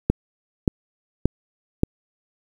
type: click train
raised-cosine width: 3 ms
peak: -3 dBFS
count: 4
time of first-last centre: 0.1-1.834 s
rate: 1.73 Hz
effects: 7-bit